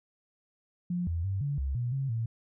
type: tone with pitch steps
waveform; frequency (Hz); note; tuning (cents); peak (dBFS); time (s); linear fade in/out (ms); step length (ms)
sine; 176.7 / 83.9 / 97 / 142.4 / 67.9 / 121.2 / 135.6 / 114.1; F3 / E2 / G2 / C#3 / C#2 / B2 / C#3 / A#2; +21 / +31 / -18 / +47 / -35 / -32 / -38 / -37; -28; 0.9-2.26; 5; 170
effects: none